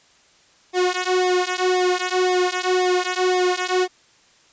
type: tone with flanger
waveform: sawtooth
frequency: 365 Hz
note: F#4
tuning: 24 cents flat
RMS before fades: -20 dBFS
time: 0.73-3.88 s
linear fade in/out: 50 ms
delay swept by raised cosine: 0.69 to 2.99 ms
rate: 1.9 Hz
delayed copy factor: -0.95
effects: white hiss -55 dBFS RMS until 4.52 s + resampled to 16000 Hz